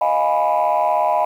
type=chord; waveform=sine; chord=F half-diminished seventh; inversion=third; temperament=equal; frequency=622.3 / 698.5 / 830.6 / 987.8 Hz; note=Eb5 / F5 / Ab5 / Cb6; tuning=0 / 0 / 0 / 0 cents; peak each=-19 dBFS; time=0.01-1.25 s; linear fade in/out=5 ms; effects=tanh soft clip ceiling -9 dBFS + 8-bit